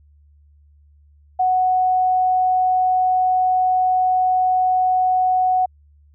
sine tone, 740 Hz, F#5, in tune, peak -14 dBFS, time 1.39-5.66 s, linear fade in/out 10 ms, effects added 73 Hz sine -49 dBFS peak until 6.14 s

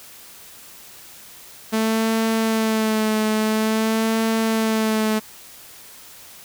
sawtooth tone with vibrato, 220 Hz, A3, in tune, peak -14 dBFS, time 1.72-5.2 s, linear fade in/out 20 ms, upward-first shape sine, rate 0.49 Hz, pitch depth 30 cents each way, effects white hiss -43 dBFS RMS until 6.44 s

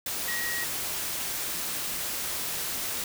sine tone in noise, 1900 Hz, A#6, 33 cents sharp, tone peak -31 dBFS, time 0.28-0.64 s, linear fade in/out 2 ms, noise white, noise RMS -32 dBFS, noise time 0.06-3.04 s, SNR -2 dB, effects none

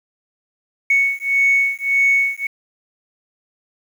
sine beating tone pair, 2217 / 2218.7 Hz, C#7 / C#7, 0 / +1 cents, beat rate 1.7 Hz, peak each -16 dBFS, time 0.9-2.47 s, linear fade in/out 5 ms, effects tanh soft clip ceiling -7 dBFS + 7-bit

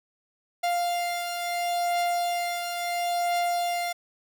45% pulse beating tone pair, 698.5 / 699.23 Hz, F5 / F5, 0 / +2 cents, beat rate 0.73 Hz, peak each -26 / -33 dBFS, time 0.63-3.93 s, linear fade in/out 10 ms, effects none

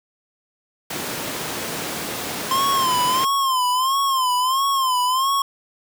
pink high-pass noise, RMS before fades -28 dBFS, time 0.9-3.25 s, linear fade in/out 5 ms, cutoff 180 Hz, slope 12 dB/octave
square tone with vibrato, 1046.5 Hz, C6, in tune, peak -18 dBFS, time 2.51-5.42 s, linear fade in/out 2 ms, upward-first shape sine, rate 1.5 Hz, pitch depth 98 cents each way
effects none

